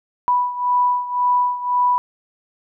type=beating tone pair; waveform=sine; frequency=985 / 986.9 Hz; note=B5 / B5; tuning=-5 / -2 cents; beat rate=1.9 Hz; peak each=-17 / -21 dBFS; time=0.28-1.98 s; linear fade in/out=0 ms; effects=none